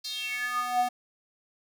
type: tone with high-pass filter sweep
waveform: square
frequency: 246.5 Hz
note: B3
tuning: 3 cents flat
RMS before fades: -30 dBFS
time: 0.04-0.89 s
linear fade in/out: 10 ms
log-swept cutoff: 4500 to 580 Hz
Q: 6.8
effects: none